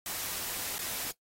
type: noise with dropouts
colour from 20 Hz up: white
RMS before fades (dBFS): -36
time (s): 0.06-1.11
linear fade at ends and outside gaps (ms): 1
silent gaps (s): 0.783-0.79
effects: noise-tail reverb RT60 0.1 s tail -17 dB re dry + AAC 48 kbps